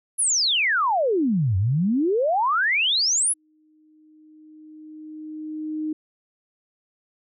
sine exponential two-way sweep, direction down then up, 11080 to 90 to 11080 Hz, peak -18 dBFS, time 0.18-3.34 s, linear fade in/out 20 ms, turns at 1.57 s
sine tone with exponential growth, 309.2 Hz, D#4, 11 cents flat, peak -23 dBFS, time 3.26-5.93 s, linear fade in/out 5 ms, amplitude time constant 580 ms
effects none

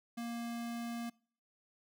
square tone, 234.5 Hz, A#3, 11 cents sharp, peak -39 dBFS, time 0.17-1.1 s, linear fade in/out 10 ms, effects noise-tail reverb RT60 0.5 s tail -25 dB re dry

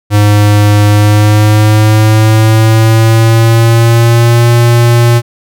square tone with pitch glide, 103.83 to 118.58 Hz, G#2 to A#2, 0 to +30 cents, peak -4 dBFS, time 0.1-5.22 s, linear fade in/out 50 ms, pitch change +230 cents, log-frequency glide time 0.88-4.5 s, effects none

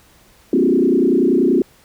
sine tone with frequency modulation, 309 Hz, D#4, 12 cents flat, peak -11 dBFS, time 0.53-1.62 s, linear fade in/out 2 ms, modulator 30.4 Hz, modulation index 2.7, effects pink hiss -51 dBFS RMS until 1.84 s

